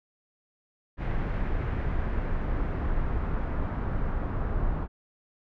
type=noise with low-pass filter sweep; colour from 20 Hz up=brown; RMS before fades=-28 dBFS; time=0.97-4.88 s; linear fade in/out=50 ms; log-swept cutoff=2000 to 1300 Hz; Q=1.4; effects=none